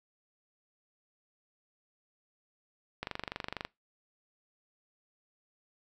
click train, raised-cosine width 0.3 ms, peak -19 dBFS, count 16, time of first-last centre 3.03-3.65 s, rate 24.2 Hz, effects noise-tail reverb RT60 0.2 s tail -23 dB re dry

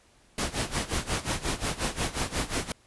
pink noise with tremolo, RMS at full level -27 dBFS, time 0.38-2.72 s, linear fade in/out 2 ms, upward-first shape sine, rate 5.6 Hz, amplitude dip 85%, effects pink hiss -61 dBFS RMS until 2.86 s + resampled to 24000 Hz

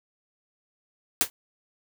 white noise with exponential decay, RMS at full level -17 dBFS, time 1.21-1.3 s, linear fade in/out 0 ms, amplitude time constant 19 ms, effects none

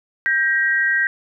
sine tone pair together, 1583 / 1896 Hz, G6 / A#6, +17 / +29 cents, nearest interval minor third, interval 312 cents, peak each -18 dBFS, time 0.26-1.07 s, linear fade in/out 0 ms, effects none

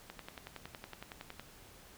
click train, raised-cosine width 0.3 ms, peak -28 dBFS, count 15, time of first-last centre 0.1-1.396 s, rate 10.8 Hz, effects pink hiss -57 dBFS RMS until 1.97 s

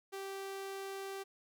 sawtooth tone, 390 Hz, G4, 9 cents flat, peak -37 dBFS, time 0.12-1.24 s, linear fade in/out 20 ms, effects 13-bit

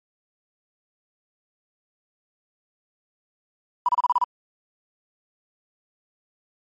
triangle tone bursts, 983 Hz, B5, 8 cents flat, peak -12 dBFS, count 7, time 3.86-4.24 s, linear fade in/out 2 ms, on 26 ms, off 33 ms, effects tanh soft clip ceiling -14 dBFS + MP3 48 kbps

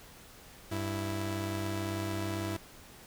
sawtooth tone pair together, 97.99 / 329.6 Hz, G2 / E4, 0 / 0 cents, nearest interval octave + major sixth, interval 2100 cents, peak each -31 / -32 dBFS, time 0.71-2.57 s, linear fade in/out 10 ms, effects pink hiss -53 dBFS RMS until 3.06 s

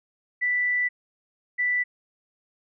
sine tone pair in turn, 1975.5 / 1975.5 Hz, B6 / B6, 0 / 0 cents, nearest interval unison, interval 0 cents, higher neither, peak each -21 dBFS, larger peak neither, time 0.41-0.89 / 1.58-1.84 s, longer first, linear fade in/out 20 ms, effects none

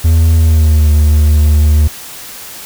triangle tone with pitch glide, 81.4 to 75.51 Hz, E2 to D2, -21 to +49 cents, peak -3 dBFS, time 0.04-1.88 s, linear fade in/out 10 ms, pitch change -130 cents, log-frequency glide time 0.36-0.87 s, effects white hiss -29 dBFS RMS until 2.65 s

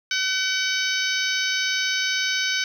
harmonic tone, 758 Hz, F#5, 42 cents sharp, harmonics 2 / 3 / 4 / 5 / 6 / 7 / 8, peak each -26 / -28 / -29 / -30 / -31 / -31 / -32 dBFS, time 0.11-2.64 s, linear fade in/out 2 ms, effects 8-bit

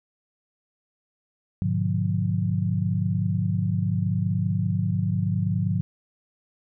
sine chord, G# diminished seventh, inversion none, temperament just, 103.83 / 124.59 / 149.51 / 179.41 Hz, G#2 / B2 / D3 / F3, 0 / +16 / +31 / +47 cents, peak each -25 / -31 / -28 / -26 dBFS, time 1.62-5.81 s, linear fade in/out 0 ms, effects none

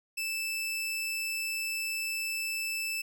sawtooth tone, 2637 Hz, E7, in tune, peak -28 dBFS, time 0.17-3.02 s, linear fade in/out 10 ms, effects none

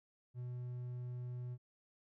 triangle tone, 123.5 Hz, B2, in tune, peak -39 dBFS, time 0.34-1.58 s, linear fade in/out 50 ms, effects none

